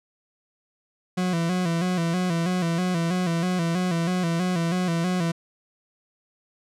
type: tone with vibrato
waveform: 40% pulse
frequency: 174.61 Hz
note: F3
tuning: in tune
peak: -21 dBFS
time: 1.17-5.32 s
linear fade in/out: 10 ms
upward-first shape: square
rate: 3.1 Hz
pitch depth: 75 cents each way
effects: low-pass 9000 Hz 12 dB/octave